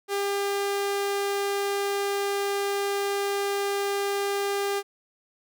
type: tone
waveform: sawtooth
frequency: 400.4 Hz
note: G4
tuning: 37 cents sharp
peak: -21 dBFS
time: 0.08-4.83 s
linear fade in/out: 50 ms
effects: none